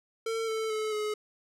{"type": "tone with pitch steps", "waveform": "square", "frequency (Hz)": [451.3, 442, 432.9, 424], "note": ["A4", "A4", "A4", "G#4"], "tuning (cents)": [44, 8, -28, 36], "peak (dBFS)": -30, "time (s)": [0.26, 1.14], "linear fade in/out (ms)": 5, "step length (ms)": 220, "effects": ["low-pass 10000 Hz 12 dB/octave"]}